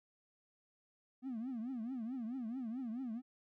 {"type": "tone with vibrato", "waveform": "triangle", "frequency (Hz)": 242, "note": "B3", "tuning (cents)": -35, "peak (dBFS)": -36, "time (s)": [1.22, 3.22], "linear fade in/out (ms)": 50, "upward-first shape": "triangle", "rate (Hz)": 4.6, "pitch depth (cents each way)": 220, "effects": ["tanh soft clip ceiling -34 dBFS"]}